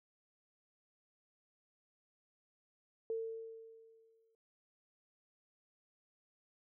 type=tone with exponential decay; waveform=sine; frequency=450.4 Hz; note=A4; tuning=40 cents sharp; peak=-34 dBFS; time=3.1-4.35 s; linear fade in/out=1 ms; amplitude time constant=270 ms; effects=none